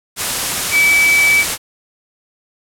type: tone in noise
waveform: sine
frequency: 2299 Hz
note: D7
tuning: 37 cents flat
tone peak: -9 dBFS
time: 0.71-1.45 s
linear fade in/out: 50 ms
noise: white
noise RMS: -18 dBFS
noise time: 0.16-1.58 s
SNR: +6 dB
effects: low-pass 12000 Hz 12 dB/octave